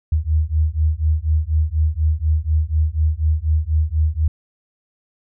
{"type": "beating tone pair", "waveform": "sine", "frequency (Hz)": [76, 80.1], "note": ["D#2", "E2"], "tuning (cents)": [-40, -49], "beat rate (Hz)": 4.1, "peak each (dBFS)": -18, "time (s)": [0.12, 4.28], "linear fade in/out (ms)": 5, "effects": []}